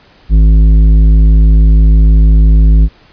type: tone with tanh clipping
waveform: triangle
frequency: 53.1 Hz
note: G#1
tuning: 39 cents sharp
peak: -4 dBFS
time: 0.29-2.89 s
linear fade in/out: 50 ms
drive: 14 dB
effects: pink hiss -44 dBFS RMS until 3.12 s + resampled to 11025 Hz